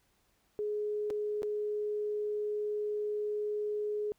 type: tone with dropouts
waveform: sine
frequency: 419.4 Hz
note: G#4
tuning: 17 cents sharp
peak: -31 dBFS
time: 0.59-4.12 s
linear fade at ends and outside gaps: 0 ms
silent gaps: 1.102-1.106 / 1.421-1.431 s
effects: pink hiss -72 dBFS RMS until 4.18 s